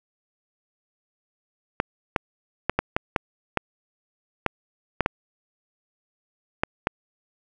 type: clicks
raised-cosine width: 0.5 ms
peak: -5 dBFS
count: 12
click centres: 1.801 / 2.162 / 2.696 / 2.79 / 2.965 / 3.162 / 3.573 / 4.463 / 5.007 / 5.061 / 6.635 / 6.871 s
effects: none